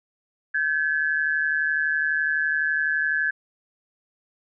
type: tone pair together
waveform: sine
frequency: 1551.1 / 1703 Hz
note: G6 / G#6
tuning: -19 / +43 cents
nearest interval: major second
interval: 162 cents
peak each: -24 / -23 dBFS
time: 0.54-3.31 s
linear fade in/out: 10 ms
effects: none